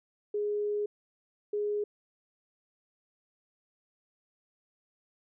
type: tone pair in turn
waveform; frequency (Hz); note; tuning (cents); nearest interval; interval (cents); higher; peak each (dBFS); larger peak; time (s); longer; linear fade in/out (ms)
sine; 415.3 / 415.3; G#4 / G#4; 0 / 0; unison; 0; neither; -28; neither; 0.34-0.86 / 1.53-1.84; first; 5
effects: none